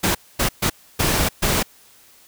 pink noise bursts at uneven times, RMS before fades -19 dBFS, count 5, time 0.03-0.15 / 0.39-0.49 / 0.62-0.7 / 0.99-1.29 / 1.42-1.63 s, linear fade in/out 10 ms, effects white hiss -51 dBFS RMS until 2.27 s

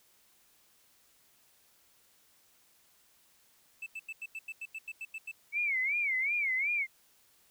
triangle tone bursts, 2637 Hz, E7, in tune, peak -36 dBFS, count 12, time 3.82-5.315 s, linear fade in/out 5 ms, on 43 ms, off 89 ms
sine tone with vibrato, 2217 Hz, C#7, in tune, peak -28 dBFS, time 5.52-6.87 s, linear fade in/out 50 ms, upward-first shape sine, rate 2.7 Hz, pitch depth 160 cents each way
effects white hiss -66 dBFS RMS until 7.5 s

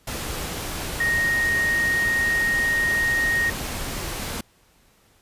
sine tone in noise, 1864.7 Hz, A#6, in tune, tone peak -19 dBFS, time 1-3.5 s, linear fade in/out 5 ms, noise pink, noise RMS -30 dBFS, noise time 0.07-4.41 s, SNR +8 dB, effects pink hiss -59 dBFS RMS until 5.21 s + resampled to 32000 Hz

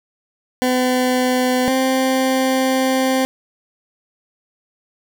20% pulse tone pair in turn, 253.1 / 261.9 Hz, B3 / C4, +43 / +2 cents, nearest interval minor second, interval 59 cents, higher second, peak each -10 dBFS, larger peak neither, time 0.62-1.68 / 1.68-3.25 s, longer second, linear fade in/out 0 ms, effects none

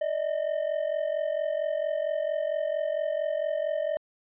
triangle ring-modulated tone, 611 Hz, D#5, 32 cents flat, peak -21 dBFS, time 0.01-3.97 s, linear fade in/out 0 ms, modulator 22.2 Hz, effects resampled to 8000 Hz

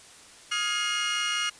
35% pulse tone cluster, 1246 / 1404 / 1669 / 2140 / 2873 Hz, D#6 / F6 / G#6 / C7 / F7, +2 / +9 / +8 / +38 / +48 cents, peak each -33 / -32 / -35 / -31 / -27 dBFS, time 0.51-1.5 s, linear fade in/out 10 ms, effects white hiss -50 dBFS RMS until 1.59 s + resampled to 22050 Hz

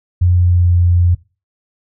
sine tone with pitch glide, 89 to 87.67 Hz, F2 to F2, +33 to +7 cents, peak -8 dBFS, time 0.21-1.15 s, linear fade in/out 10 ms, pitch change -26 cents, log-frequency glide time 0.34-0.74 s, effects noise-tail reverb RT60 0.3 s tail -20 dB re dry

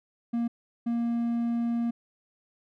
triangle tone bursts at uneven times, 234.6 Hz, A#3, 11 cents sharp, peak -23 dBFS, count 2, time 0.33-0.48 / 0.86-1.91 s, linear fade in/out 10 ms, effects none

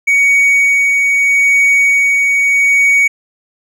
triangle tone with tremolo, 2244 Hz, C#7, 21 cents sharp, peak -5 dBFS, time 0.07-3.08 s, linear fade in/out 10 ms, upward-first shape sine, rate 0.79 Hz, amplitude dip 25%, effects none

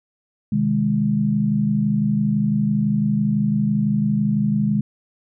sine chord, Ab major, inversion first, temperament just, 129.78 / 155.74 / 207.7 Hz, C3 / Eb3 / Ab3, -14 / +2 / 0 cents, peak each -24 / -23 / -18 dBFS, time 0.52-4.81 s, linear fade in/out 5 ms, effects none

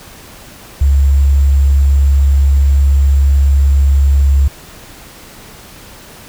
sine tone with sample-and-hold, 69.3 Hz, C#2, in tune, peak -6 dBFS, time 0.81-4.48 s, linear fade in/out 5 ms, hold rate 7350 Hz, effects pink hiss -36 dBFS RMS until 6.28 s

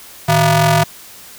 sawtooth ring-modulated tone, 265.3 Hz, C4, 24 cents sharp, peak -3 dBFS, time 0.28-0.84 s, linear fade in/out 10 ms, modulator 420 Hz, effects white hiss -38 dBFS RMS until 1.38 s

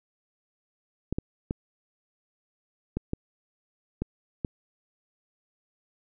clicks, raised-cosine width 3 ms, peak -15 dBFS, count 7, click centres 1.126 / 1.185 / 1.509 / 2.97 / 3.134 / 4.02 / 4.448 s, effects none

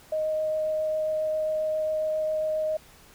sine tone with vibrato, 622.3 Hz, D#5, in tune, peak -24 dBFS, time 0.12-2.77 s, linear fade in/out 5 ms, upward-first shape triangle, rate 7.4 Hz, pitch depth 8 cents each way, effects pink hiss -53 dBFS RMS until 3.14 s

